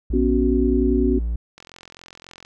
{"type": "tone", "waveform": "triangle", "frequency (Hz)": 57.6, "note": "A#1", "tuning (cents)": -20, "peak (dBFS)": -19, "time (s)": [0.1, 1.36], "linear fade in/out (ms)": 5}
{"type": "chord", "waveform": "sine", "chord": "B suspended second", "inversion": "none", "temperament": "equal", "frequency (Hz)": [246.9, 277.2, 370], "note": ["B3", "C#4", "F#4"], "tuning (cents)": [0, 0, 0], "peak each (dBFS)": -21, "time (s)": [0.13, 1.19], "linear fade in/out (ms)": 10}
{"type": "click train", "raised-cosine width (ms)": 0.2, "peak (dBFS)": -24, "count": 39, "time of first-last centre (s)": [1.58, 2.45], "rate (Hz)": 43.7}
{"effects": []}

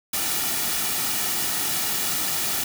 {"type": "noise with comb filter", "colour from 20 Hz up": "white", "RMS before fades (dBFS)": -25, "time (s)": [0.13, 2.64], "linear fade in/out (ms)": 5, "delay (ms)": 1.9, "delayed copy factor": -0.5, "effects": []}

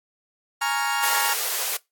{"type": "chord", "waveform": "30% pulse", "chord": "Bb minor seventh", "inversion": "third", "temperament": "equal", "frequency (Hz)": [830.6, 932.3, 1108.7, 1396.9], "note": ["Ab5", "Bb5", "Db6", "F6"], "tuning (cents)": [0, 0, 0, 0], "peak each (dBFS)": [-25, -25, -28, -25], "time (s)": [0.61, 1.34], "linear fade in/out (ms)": 10}
{"type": "high-pass noise", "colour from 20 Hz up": "white", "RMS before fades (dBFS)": -26, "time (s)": [1.03, 1.77], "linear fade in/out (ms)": 5, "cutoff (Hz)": 390, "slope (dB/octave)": 96}
{"effects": ["noise-tail reverb RT60 0.2 s tail -23 dB re dry", "AAC 64 kbps"]}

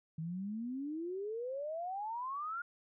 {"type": "exponential sweep", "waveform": "sine", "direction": "up", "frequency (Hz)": [155.56, 1433], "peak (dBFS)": -37, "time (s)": [0.18, 2.62], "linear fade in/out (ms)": 5, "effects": []}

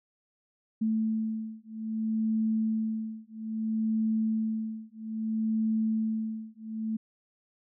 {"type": "beating tone pair", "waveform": "sine", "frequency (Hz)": [220, 220.61], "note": ["A3", "A3"], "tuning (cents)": [0, 5], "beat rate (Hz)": 0.61, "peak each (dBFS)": -30, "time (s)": [0.81, 6.97], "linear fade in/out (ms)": 10, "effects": []}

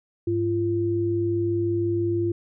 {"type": "tone pair together", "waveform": "sine", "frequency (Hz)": [102.9, 343.2], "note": ["G#2", "F4"], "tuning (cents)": [-16, -30], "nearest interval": "octave + major sixth", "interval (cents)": 2086, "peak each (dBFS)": [-27, -22], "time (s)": [0.27, 2.32], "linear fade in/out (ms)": 5, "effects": []}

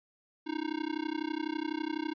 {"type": "tone with amplitude modulation", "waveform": "square", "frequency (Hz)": 311.1, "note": "D#4", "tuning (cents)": 0, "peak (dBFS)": -29, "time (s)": [0.46, 2.14], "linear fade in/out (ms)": 20, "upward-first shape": "sine", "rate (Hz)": 32, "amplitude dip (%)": 100, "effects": ["resampled to 11025 Hz"]}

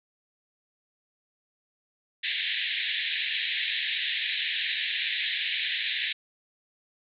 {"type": "band-pass noise", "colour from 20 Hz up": "white", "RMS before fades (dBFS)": -30, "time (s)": [2.23, 6.13], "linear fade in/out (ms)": 10, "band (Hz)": [1700, 3900], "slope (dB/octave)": 96, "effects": []}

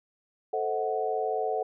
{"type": "chord", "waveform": "sine", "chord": "A diminished seventh", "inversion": "none", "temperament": "equal with one note detuned", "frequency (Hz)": [440, 523.3, 637.2, 740], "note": ["A4", "C5", "Eb5", "Gb5"], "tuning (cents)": [0, 0, 41, 0], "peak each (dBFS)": [-30, -35, -35, -30], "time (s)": [0.53, 1.63], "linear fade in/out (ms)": 5, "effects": []}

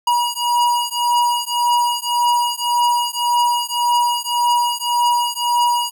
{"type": "beating tone pair", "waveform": "square", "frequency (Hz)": [960, 961.8], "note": ["B5", "B5"], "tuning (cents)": [-49, -46], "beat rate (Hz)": 1.8, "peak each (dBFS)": -19, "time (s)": [0.07, 5.91], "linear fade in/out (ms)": 5, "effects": []}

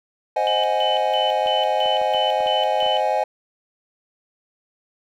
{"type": "chord", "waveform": "triangle", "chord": "Ab dominant seventh", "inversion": "first", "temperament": "equal", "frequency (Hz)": [523.3, 622.3, 740, 830.6], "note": ["C5", "Eb5", "Gb5", "Ab5"], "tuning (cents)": [0, 0, 0, 0], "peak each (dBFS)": [-23, -21, -23, -20], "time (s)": [0.36, 3.24], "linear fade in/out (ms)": 5}
{"type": "tone with tremolo", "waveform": "sine", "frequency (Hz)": 3017, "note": "F#7", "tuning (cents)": 33, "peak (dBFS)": -23, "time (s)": [0.47, 3], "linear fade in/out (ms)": 0, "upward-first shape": "square", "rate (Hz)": 3, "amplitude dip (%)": 80}
{"type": "clicks", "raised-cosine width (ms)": 1, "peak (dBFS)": -25, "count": 8, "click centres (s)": [1.461, 1.859, 2.015, 2.147, 2.406, 2.462, 2.827, 2.863]}
{"effects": []}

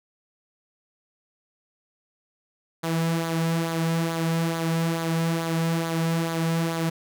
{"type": "tone with flanger", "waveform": "sawtooth", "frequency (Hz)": 164.81, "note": "E3", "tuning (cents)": 0, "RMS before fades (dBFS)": -25, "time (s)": [2.83, 6.9], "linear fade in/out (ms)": 10, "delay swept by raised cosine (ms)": [0.36, 3.46], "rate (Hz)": 2.3, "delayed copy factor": -0.5, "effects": []}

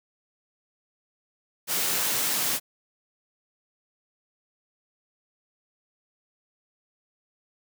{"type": "high-pass noise", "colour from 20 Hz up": "white", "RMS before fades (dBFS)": -26, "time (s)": [1.67, 2.6], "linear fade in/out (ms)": 50, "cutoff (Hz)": 110, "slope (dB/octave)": 48, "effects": []}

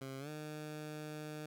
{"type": "tone with pitch glide", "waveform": "15% pulse", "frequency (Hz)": [134.2, 152.38], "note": ["C3", "D#3"], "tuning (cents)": [44, -36], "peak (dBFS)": -37, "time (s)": [0.01, 1.46], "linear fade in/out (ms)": 5, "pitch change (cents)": 220, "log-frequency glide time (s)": [0.19, 0.29], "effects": []}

